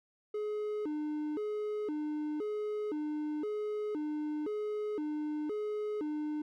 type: tone with vibrato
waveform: triangle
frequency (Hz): 356.9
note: F4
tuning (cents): +38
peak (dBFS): -31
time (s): 0.34-6.42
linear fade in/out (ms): 5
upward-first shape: square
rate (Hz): 0.97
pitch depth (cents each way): 290
effects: none